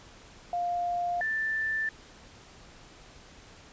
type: tone pair in turn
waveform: sine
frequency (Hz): 702 / 1768.9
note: F5 / A6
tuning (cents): +9 / +9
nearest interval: octave + major third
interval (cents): 1600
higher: second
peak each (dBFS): -27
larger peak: neither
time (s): 0.53-1.21 / 1.21-1.89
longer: neither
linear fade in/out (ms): 2
effects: pink hiss -52 dBFS RMS until 3.72 s + resampled to 16000 Hz